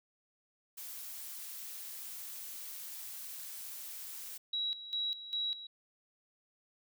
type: noise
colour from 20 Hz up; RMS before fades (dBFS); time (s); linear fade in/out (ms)
blue; -45; 0.77-4.38; 10
type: tone with tremolo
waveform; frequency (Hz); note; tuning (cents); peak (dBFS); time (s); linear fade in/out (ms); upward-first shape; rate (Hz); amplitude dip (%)
sine; 3878; B7; -32; -32; 4.53-5.67; 5; square; 2.5; 75
effects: none